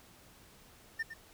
triangle tone with echo, 1804 Hz, A6, 43 cents sharp, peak -30 dBFS, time 0.99-1.03 s, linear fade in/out 10 ms, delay 110 ms, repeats 1, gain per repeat -10 dB, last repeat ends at 1.14 s, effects pink hiss -59 dBFS RMS until 1.33 s

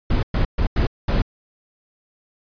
brown noise bursts at uneven times, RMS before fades -18 dBFS, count 5, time 0.1-0.23 / 0.34-0.45 / 0.58-0.67 / 0.76-0.87 / 1.08-1.22 s, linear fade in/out 5 ms, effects resampled to 11025 Hz

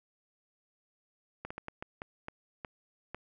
slowing click train, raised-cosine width 0.5 ms, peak -24 dBFS, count 9, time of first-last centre 1.45-3.146 s, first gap 55 ms, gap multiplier 1.37, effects none

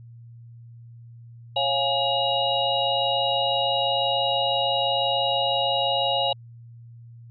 sine tone cluster, 548 / 704 / 830 / 2865 / 3826 Hz, C#5 / F5 / G#5 / F7 / A#7, -20 / +14 / -1 / +44 / +44 cents, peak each -27 dBFS, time 1.56-6.33 s, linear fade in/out 5 ms, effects added 117 Hz sine -42 dBFS peak until 7.3 s

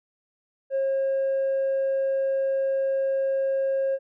triangle tone with tanh clipping, 540 Hz, C#5, 45 cents flat, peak -22 dBFS, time 0.7-3.99 s, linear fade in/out 50 ms, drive 6 dB, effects none

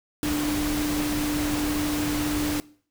sine tone in noise, 297.4 Hz, D4, 22 cents sharp, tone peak -24 dBFS, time 0.23-2.6 s, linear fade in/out 0 ms, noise pink, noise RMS -30 dBFS, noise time 0.23-2.6 s, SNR +3 dB, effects noise-tail reverb RT60 0.5 s tail -21 dB re dry

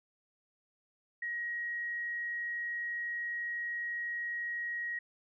sine tone, 1894 Hz, A#6, 27 cents sharp, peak -34 dBFS, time 1.22-4.99 s, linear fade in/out 5 ms, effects none

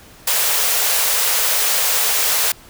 white high-pass noise, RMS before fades -17 dBFS, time 0.27-2.52 s, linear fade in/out 5 ms, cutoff 420 Hz, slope 96 dB/octave, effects pink hiss -44 dBFS RMS until 2.69 s

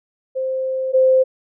sine tone pair in turn, 523.3 / 520.8 Hz, C5 / C5, 0 / -8 cents, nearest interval unison, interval 8 cents, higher first, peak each -19 / -10 dBFS, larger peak second, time 0.35-0.93 / 0.93-1.24 s, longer first, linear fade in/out 20 ms, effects none

